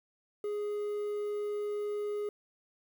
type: tone with quantisation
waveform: triangle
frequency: 415.3 Hz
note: G#4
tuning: in tune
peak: -30 dBFS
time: 0.44-2.29 s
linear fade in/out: 2 ms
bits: 10
effects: none